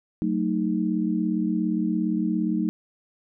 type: chord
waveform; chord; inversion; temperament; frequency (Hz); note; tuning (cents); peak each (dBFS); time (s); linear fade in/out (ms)
sine; D# diminished; first; just; 186.68 / 224 / 311.1; F#3 / A3 / D#4; +16 / +31 / 0; -26; 0.22-2.69; 0
effects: none